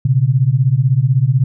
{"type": "beating tone pair", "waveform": "sine", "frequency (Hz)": [122.4, 138.4], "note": ["B2", "C#3"], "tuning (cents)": [-15, -2], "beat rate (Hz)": 16, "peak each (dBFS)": -13, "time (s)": [0.05, 1.44], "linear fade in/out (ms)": 5, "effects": []}